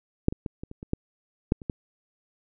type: clicks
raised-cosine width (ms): 3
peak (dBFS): -6 / -19 / -18 / -23 / -27 / -25 / -12 / -7 / -28 / -15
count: 10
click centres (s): 0.284 / 0.325 / 0.462 / 0.635 / 0.714 / 0.829 / 0.934 / 1.521 / 1.618 / 1.698
effects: none